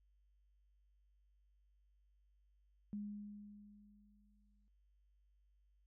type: tone with exponential decay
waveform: sine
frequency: 206.4 Hz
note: G#3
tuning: 10 cents flat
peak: -40 dBFS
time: 2.93-4.68 s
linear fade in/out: 0 ms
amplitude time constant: 380 ms
effects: added 50 Hz sine -70 dBFS peak until 5.86 s